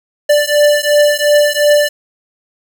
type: beating tone pair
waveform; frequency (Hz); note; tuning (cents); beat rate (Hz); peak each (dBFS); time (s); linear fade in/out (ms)
square; 587.3 / 590.1; D5 / D5; 0 / +8; 2.8; -12; 0.29-1.89; 10
effects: none